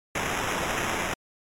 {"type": "noise with sample-and-hold", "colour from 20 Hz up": "blue", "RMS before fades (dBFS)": -28, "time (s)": [0.15, 1.14], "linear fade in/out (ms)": 5, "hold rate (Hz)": 4410, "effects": ["low-pass 12000 Hz 12 dB/octave", "MP3 96 kbps"]}